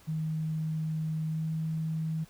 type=tone with pitch glide; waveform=sine; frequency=157.5 to 159.24 Hz; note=D#3 to D#3; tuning=+21 to +40 cents; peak=-29 dBFS; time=0.07-2.25 s; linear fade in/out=20 ms; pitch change=+19 cents; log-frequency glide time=1.27-1.47 s; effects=pink hiss -58 dBFS RMS until 2.29 s